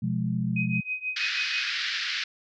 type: chord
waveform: sine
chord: F diminished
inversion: second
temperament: just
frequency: 125.72 / 174.61 / 209.5 Hz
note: Cb3 / F3 / Ab3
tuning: +31 / 0 / +15 cents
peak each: -29 dBFS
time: 0.02-0.81 s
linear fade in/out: 10 ms
type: tone with tremolo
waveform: sine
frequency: 2513 Hz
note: D#7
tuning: 17 cents sharp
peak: -25 dBFS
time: 0.56-1.7 s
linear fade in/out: 5 ms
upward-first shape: triangle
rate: 6.2 Hz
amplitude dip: 95%
type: band-pass noise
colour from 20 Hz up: pink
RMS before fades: -30 dBFS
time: 1.16-2.24 s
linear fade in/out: 5 ms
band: 1500 to 5200 Hz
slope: 48 dB/octave
effects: none